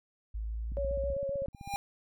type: linear sweep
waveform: sine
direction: up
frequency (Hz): 53 to 61.5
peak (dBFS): -33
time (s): 0.34-1.14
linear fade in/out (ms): 10
type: click train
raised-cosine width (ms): 5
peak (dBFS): -32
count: 17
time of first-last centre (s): 0.72-1.739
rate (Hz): 15.7
type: tone with vibrato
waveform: sine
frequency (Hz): 555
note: C#5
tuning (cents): +2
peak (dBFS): -31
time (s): 0.77-1.46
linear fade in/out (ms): 0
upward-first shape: sine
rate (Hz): 7.4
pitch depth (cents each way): 25
type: tone with exponential growth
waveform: square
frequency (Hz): 803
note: G5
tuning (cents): +41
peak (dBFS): -29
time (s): 1.53-1.76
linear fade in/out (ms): 0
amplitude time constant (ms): 50
effects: none